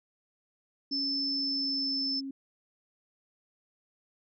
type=tone with pitch glide; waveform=sine; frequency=277.2 to 271.3 Hz; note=C#4 to C#4; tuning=0 to -37 cents; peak=-35 dBFS; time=0.91-2.31 s; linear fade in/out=5 ms; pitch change=-37 cents; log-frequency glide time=1.3-2.18 s
type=tone; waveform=sine; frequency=5274 Hz; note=E8; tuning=in tune; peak=-29 dBFS; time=0.91-2.21 s; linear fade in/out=20 ms
effects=none